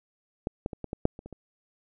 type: clicks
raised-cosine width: 2 ms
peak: -15 / -16 / -23 / -21 / -19 / -7 / -28 / -29 / -28 dBFS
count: 9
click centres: 0.471 / 0.661 / 0.732 / 0.843 / 0.931 / 1.054 / 1.191 / 1.26 / 1.327 s
effects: none